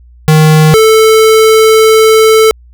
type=tone pair in turn; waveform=square; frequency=155.56 / 440 Hz; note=D#3 / A4; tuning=0 / 0 cents; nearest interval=octave + tritone; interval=1800 cents; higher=second; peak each=-3 dBFS; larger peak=neither; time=0.28-0.74 / 0.74-2.51 s; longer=second; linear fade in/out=0 ms; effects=added 60 Hz sine -35 dBFS peak until 2.73 s